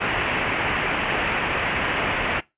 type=low-pass noise; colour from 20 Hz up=white; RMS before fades=-24 dBFS; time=0-2.41 s; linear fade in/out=20 ms; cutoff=2800 Hz; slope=48 dB/octave; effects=noise-tail reverb RT60 0.2 s tail -20 dB re dry + resampled to 8000 Hz